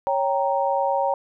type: chord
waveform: sine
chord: G diminished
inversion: second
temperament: equal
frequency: 554.4 / 784 / 932.3 Hz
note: Db5 / G5 / Bb5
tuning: 0 / 0 / 0 cents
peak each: -23 / -24 / -24 dBFS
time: 0.07-1.14 s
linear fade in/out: 0 ms
effects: none